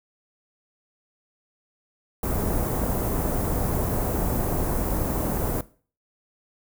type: band-stop noise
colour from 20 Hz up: pink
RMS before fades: -25 dBFS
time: 2.23-5.61 s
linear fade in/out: 2 ms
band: 810 to 15000 Hz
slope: 12 dB/octave
effects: noise-tail reverb RT60 0.4 s tail -18 dB re dry